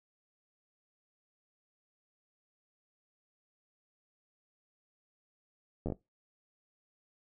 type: slowing click train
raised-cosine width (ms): 2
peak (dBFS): -22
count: 5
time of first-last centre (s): 5.86-5.923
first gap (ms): 11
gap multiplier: 1.24
effects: noise-tail reverb RT60 0.2 s tail -20 dB re dry